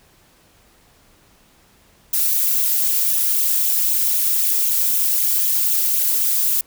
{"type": "noise with flanger", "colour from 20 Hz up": "violet", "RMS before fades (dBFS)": -18, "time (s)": [2.13, 6.61], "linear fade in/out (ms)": 5, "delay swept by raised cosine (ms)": [0.28, 3.48], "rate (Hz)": 3.9, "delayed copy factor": 0.8, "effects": ["pink hiss -54 dBFS RMS until 6.66 s"]}